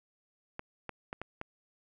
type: clicks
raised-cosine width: 0.5 ms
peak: -23 dBFS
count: 5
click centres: 0.594 / 0.893 / 1.129 / 1.216 / 1.414 s
effects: none